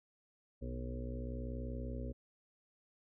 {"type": "harmonic tone with a mistuned harmonic", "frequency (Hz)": 60.5, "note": "B1", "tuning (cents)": -35, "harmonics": [1, 2, 4, 5, 6, 7, 8, 9], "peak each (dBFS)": [-41, -46, -46, -53, -58, -52, -54, -51], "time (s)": [0.61, 2.13], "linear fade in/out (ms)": 20, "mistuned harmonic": 2, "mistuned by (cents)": 62, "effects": []}